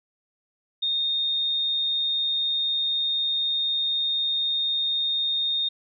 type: tone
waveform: sine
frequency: 3678 Hz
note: A#7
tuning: 24 cents flat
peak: -22 dBFS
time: 0.82-5.69 s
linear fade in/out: 10 ms
effects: none